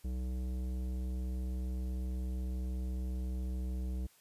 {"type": "tone with tanh clipping", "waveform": "triangle", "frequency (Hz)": 63, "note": "B1", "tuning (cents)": 35, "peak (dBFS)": -36, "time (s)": [0.04, 4.07], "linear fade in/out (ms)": 10, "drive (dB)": 18, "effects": ["white hiss -65 dBFS RMS until 4.2 s", "resampled to 32000 Hz"]}